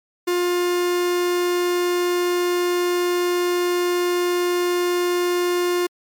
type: tone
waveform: 45% pulse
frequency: 354.1 Hz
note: F4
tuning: 24 cents sharp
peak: -18 dBFS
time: 0.27-5.87 s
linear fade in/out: 10 ms
effects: MP3 96 kbps